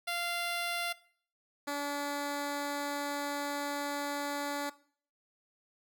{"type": "tone pair in turn", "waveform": "10% pulse", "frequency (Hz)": [693, 287.1], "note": ["F5", "D4"], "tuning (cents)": [-14, -39], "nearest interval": "octave + minor third", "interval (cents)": 1525, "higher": "first", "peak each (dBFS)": [-24, -25], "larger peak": "first", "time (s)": [[0.07, 0.93], [1.67, 4.7]], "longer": "second", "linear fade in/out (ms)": 10, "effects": ["noise-tail reverb RT60 0.5 s tail -19 dB re dry"]}